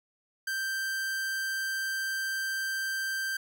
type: tone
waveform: 45% pulse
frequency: 1568 Hz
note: G6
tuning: in tune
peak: -30 dBFS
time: 0.47-3.37 s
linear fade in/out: 5 ms
effects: none